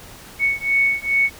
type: beating tone pair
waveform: sine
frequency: 2217 / 2219.4 Hz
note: C#7 / C#7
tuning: 0 / +2 cents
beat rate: 2.4 Hz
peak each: -19 dBFS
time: 0.39-1.3 s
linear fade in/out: 50 ms
effects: pink hiss -41 dBFS RMS until 1.39 s